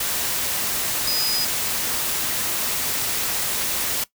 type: tone in noise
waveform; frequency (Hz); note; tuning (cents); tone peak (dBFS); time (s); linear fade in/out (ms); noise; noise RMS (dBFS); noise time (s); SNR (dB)
sine; 4978; D#8; 0; -21; 1.07-1.45; 5; white; -24; 0-4.04; 0
effects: noise-tail reverb RT60 0.1 s tail -18 dB re dry